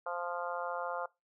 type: harmonic tone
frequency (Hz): 174.61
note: F3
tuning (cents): 0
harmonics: 3 / 4 / 5 / 6 / 7 / 8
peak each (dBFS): -40 / -41 / -42 / -43 / -43 / -44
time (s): 0.06-1.06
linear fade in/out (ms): 5
effects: noise-tail reverb RT60 0.2 s tail -20 dB re dry